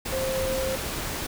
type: tone in noise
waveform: sine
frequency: 527 Hz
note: C5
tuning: 12 cents sharp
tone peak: -26 dBFS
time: 0.12-0.76 s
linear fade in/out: 10 ms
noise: pink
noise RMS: -31 dBFS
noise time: 0.05-1.27 s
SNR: +2 dB
effects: none